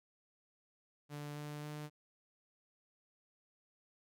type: tone with pitch steps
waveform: sawtooth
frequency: 146.83 / 148.28 / 149.74 Hz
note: D3 / D3 / D3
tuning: 0 / +17 / +34 cents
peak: -39 dBFS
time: 1.09-1.9 s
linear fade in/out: 50 ms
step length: 270 ms
effects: none